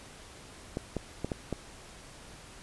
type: clicks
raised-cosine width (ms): 2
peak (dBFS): -18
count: 5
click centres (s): 0.771 / 0.967 / 1.246 / 1.318 / 1.527
effects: pink hiss -50 dBFS RMS until 2.62 s + resampled to 24000 Hz